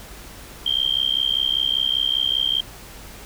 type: tone with amplitude modulation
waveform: sine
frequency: 3175 Hz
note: G7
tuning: 21 cents sharp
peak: -14 dBFS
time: 0.66-2.61 s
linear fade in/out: 5 ms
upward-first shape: sine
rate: 65.1 Hz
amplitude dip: 100%
effects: added 50 Hz sine -45 dBFS peak until 3.25 s + pink hiss -41 dBFS RMS until 3.25 s